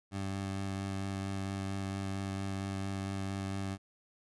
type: tone with vibrato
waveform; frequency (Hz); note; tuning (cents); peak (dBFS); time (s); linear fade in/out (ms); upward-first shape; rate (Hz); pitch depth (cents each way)
20% pulse; 97.3; G2; -12; -30; 0.11-3.78; 50; sine; 4.4; 13
effects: resampled to 24000 Hz